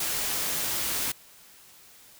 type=noise; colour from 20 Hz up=white; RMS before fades=-29 dBFS; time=0-1.12 s; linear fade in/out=5 ms; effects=white hiss -53 dBFS RMS until 2.19 s